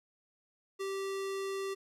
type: tone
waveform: square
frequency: 389.7 Hz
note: G4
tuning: 10 cents flat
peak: -35 dBFS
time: 0.79-1.75 s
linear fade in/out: 20 ms
effects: low-pass 11000 Hz 12 dB/octave + 11-bit